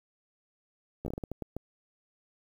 slowing click train, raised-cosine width 2 ms, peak -22 dBFS, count 10, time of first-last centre 1.05-1.566 s, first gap 13 ms, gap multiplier 1.35, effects 9-bit

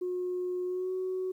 sine tone with pitch glide, 361.7 to 372.1 Hz, F#4 to F#4, -39 to +10 cents, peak -29 dBFS, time 0.01-1.32 s, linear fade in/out 10 ms, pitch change +49 cents, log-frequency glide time 0.65-0.92 s, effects tanh soft clip ceiling -26 dBFS + 11-bit

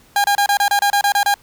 30% pulse tone bursts, 810 Hz, G#5, 43 cents flat, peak -10 dBFS, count 11, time 0.16-1.341 s, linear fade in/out 2 ms, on 81 ms, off 29 ms, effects pink hiss -51 dBFS RMS until 1.42 s

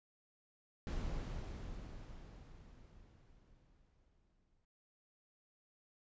brown noise with exponential decay, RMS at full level -38 dBFS, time 0.87-4.65 s, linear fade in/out 1 ms, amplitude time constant 820 ms, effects resampled to 16000 Hz

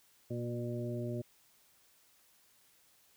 harmonic tone with a mistuned harmonic, 120 Hz, B2, 49 cents flat, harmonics 1 / 2 / 3 / 4 / 5, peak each -38 / -41 / -41 / -52 / -44 dBFS, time 0.3-1.22 s, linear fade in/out 10 ms, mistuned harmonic 2, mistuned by -18 cents, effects white hiss -67 dBFS RMS until 3.16 s

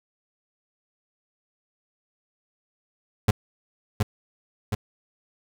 35% pulse tone with echo, 104.8 Hz, G#2, 16 cents sharp, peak -13 dBFS, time 3.28-3.31 s, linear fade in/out 5 ms, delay 720 ms, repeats 2, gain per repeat -4 dB, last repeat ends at 4.75 s, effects none

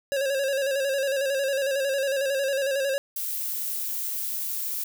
square tone with vibrato, 546 Hz, C#5, 26 cents flat, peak -24 dBFS, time 0.12-2.98 s, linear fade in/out 0 ms, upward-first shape square, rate 11 Hz, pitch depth 46 cents each way
violet noise, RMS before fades -30 dBFS, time 3.16-4.84 s, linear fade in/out 5 ms
effects none

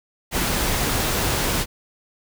pink noise, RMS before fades -22 dBFS, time 0.31-1.66 s, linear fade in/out 50 ms, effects none

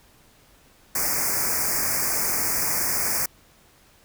white band-stop noise, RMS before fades -24 dBFS, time 0.95-3.26 s, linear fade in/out 5 ms, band 2400 to 4800 Hz, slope 96 dB/octave, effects pink hiss -56 dBFS RMS until 4.04 s

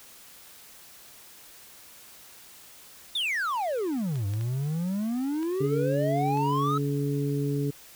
triangle exponential two-way sweep, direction down then up, 3729 to 97.1 to 1313 Hz, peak -24 dBFS, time 3.15-6.78 s, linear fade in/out 5 ms, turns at 4.26 s
clicks, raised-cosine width 0.2 ms, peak -27 dBFS, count 5, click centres 4.157 / 4.337 / 4.411 / 5.43 / 6.373 s
harmonic tone, 142.2 Hz, C#3, 45 cents sharp, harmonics 1 / 2 / 3, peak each -27 / -30 / -32 dBFS, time 5.6-7.71 s, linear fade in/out 10 ms
effects white hiss -50 dBFS RMS until 7.95 s

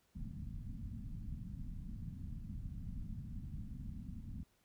pink low-pass noise, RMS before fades -45 dBFS, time 0.15-4.44 s, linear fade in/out 10 ms, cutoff 240 Hz, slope 48 dB/octave, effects pink hiss -75 dBFS RMS until 4.64 s

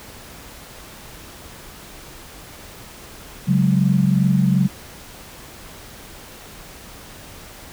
sine chord, C# suspended fourth, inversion none, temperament equal, 138.59 / 185 / 207.7 Hz, C#3 / F#3 / G#3, 0 / 0 / 0 cents, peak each -18 / -16 / -22 dBFS, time 3.47-4.68 s, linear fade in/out 20 ms, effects pink hiss -40 dBFS RMS until 7.72 s

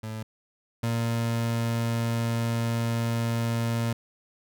30% pulse tone pair in turn, 109.9 / 116.03 Hz, A2 / A#2, -2 / -8 cents, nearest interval minor second, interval 94 cents, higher second, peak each -30 / -22 dBFS, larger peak second, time 0.03-0.23 / 0.83-3.93 s, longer second, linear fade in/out 5 ms, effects none

